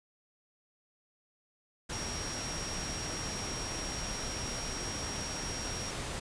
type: tone in noise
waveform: sine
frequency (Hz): 5610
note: F8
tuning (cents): +7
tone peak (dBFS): -40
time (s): 1.92-5.91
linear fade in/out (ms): 10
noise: pink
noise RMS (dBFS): -38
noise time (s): 1.89-6.2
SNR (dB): -5
effects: resampled to 22050 Hz